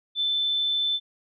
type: tone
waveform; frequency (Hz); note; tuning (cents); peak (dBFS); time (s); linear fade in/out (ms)
sine; 3527; A7; +3; -22; 0.15-1; 50
effects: none